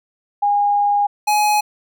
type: tone pair in turn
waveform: sine / square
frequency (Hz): 817 / 840.5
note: G#5 / G#5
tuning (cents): -29 / +20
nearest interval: unison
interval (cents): 49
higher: second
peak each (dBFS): -13 / -14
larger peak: first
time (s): 0.42-1.07 / 1.27-1.61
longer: first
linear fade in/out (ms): 10
effects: none

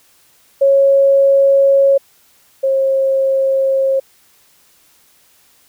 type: tone pair in turn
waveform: sine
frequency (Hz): 550 / 537.7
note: C#5 / C5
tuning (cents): -14 / +47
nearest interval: unison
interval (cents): 39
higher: first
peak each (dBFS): -7 / -11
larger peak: first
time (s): 0.61-1.98 / 2.63-4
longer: neither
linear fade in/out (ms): 10
effects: white hiss -52 dBFS RMS until 5.68 s

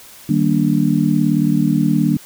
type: chord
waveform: sine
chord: Eb major seventh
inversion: none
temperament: just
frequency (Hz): 155.56 / 194.45 / 233.3 / 291.7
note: Eb3 / G3 / Bb3 / D4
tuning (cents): 0 / -14 / +2 / -12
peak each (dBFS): -18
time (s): 0.29-2.17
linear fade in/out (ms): 5
effects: white hiss -41 dBFS RMS until 2.25 s

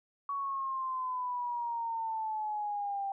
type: exponential sweep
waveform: sine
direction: down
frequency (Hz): 1126 to 784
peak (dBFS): -32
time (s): 0.29-3.12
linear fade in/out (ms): 2
effects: none

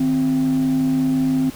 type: tone pair together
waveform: sine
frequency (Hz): 155.55 / 261.6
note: D#3 / C4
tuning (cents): 0 / 0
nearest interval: major sixth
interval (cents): 900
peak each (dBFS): -23 / -14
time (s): 0-1.5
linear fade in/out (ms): 5
effects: tanh soft clip ceiling -13 dBFS + pink hiss -39 dBFS RMS until 1.55 s

